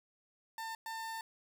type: tone bursts at uneven times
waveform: 30% pulse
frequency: 898 Hz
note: A5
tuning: 35 cents sharp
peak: -37 dBFS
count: 2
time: 0.58-0.75 / 0.86-1.21 s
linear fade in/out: 2 ms
effects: none